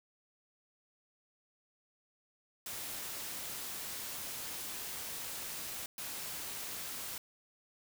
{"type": "noise bursts at uneven times", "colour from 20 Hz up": "white", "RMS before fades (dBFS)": -42, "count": 2, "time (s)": [[2.66, 5.86], [5.98, 7.18]], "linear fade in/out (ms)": 2, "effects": []}